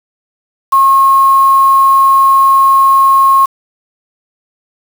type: tone with quantisation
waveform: sine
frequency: 1082 Hz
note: C#6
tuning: 42 cents flat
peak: -4 dBFS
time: 0.72-3.46 s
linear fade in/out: 10 ms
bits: 4
effects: none